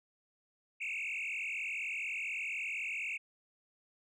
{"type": "tone with frequency modulation", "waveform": "sine", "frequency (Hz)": 2461, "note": "D#7", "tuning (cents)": -20, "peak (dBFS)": -33, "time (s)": [0.8, 3.18], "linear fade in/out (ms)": 20, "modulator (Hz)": 44.1, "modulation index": 6.3, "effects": ["tanh soft clip ceiling -34 dBFS"]}